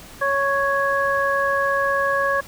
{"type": "harmonic tone", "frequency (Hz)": 554.4, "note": "C#5", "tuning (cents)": 0, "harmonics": [1, 2, 3], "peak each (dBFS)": [-22, -22, -22], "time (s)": [0.21, 2.41], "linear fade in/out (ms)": 10, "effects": ["pink hiss -42 dBFS RMS until 2.47 s"]}